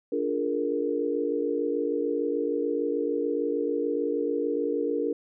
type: chord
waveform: sine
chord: Bb dominant seventh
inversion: first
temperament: just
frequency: 291.4 / 349.6 / 419.5 / 466.2 Hz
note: D4 / F4 / Ab4 / Bb4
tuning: -13 / +2 / +17 / 0 cents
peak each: -30 / -33 / -31 / -28 dBFS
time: 0.12-5.13 s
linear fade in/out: 5 ms
effects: none